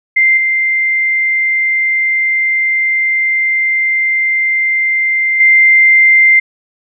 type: tone with level steps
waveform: sine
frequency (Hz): 2090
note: C7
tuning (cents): -2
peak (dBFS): -6 / -10 / -4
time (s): 0.16-6.4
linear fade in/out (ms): 10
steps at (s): 0.37 / 5.4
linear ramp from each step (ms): 5
effects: none